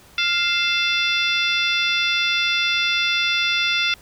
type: harmonic tone with a mistuned harmonic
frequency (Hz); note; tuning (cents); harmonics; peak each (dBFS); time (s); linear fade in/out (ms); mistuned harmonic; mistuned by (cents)
698.5; F5; 0; 2 / 3 / 4 / 5 / 6 / 7 / 8; -25 / -25 / -23 / -22 / -34 / -30 / -34; 0.18-3.94; 2; 4; -81
effects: pink hiss -49 dBFS RMS until 4.01 s